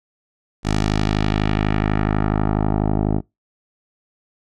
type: tone with low-pass filter sweep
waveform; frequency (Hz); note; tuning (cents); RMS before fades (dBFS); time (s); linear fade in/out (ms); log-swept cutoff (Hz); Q
10% pulse; 52.1; G#1; +6; -19; 0.63-3.22; 50; 7300 to 540; 1.2
effects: noise-tail reverb RT60 0.2 s tail -25 dB re dry